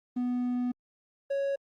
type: tone pair in turn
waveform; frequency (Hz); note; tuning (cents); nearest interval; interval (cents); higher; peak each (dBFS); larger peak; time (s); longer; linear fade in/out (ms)
triangle; 246.9 / 554.3; B3 / C#5; 0 / 0; octave + major second; 1400; second; -25; neither; 0.16-0.72 / 1.3-1.56; first; 10
effects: Opus 24 kbps